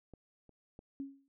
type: clicks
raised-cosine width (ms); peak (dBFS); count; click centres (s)
2; -38 / -46 / -37; 3; 0.137 / 0.493 / 0.791
type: tone with exponential decay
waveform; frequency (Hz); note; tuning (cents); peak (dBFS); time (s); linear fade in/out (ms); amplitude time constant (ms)
sine; 275; C#4; -14; -35; 1-1.28; 0; 59
effects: none